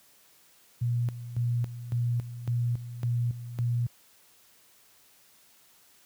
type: tone with tremolo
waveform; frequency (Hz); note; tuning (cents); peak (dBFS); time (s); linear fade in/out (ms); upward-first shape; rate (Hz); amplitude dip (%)
sine; 119.8; A#2; +48; -24; 0.81-3.87; 10; square; 1.8; 75
effects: white hiss -60 dBFS RMS until 6.05 s + high-pass 60 Hz 12 dB/octave